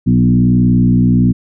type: tone with frequency modulation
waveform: sine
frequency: 182.3 Hz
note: F#3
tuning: 25 cents flat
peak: -7 dBFS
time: 0.06-1.33 s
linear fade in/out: 20 ms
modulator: 61.1 Hz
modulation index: 1.4
effects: none